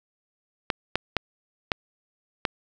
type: clicks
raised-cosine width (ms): 0.3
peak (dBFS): -6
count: 5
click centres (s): 0.702 / 0.956 / 1.167 / 1.718 / 2.452
effects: none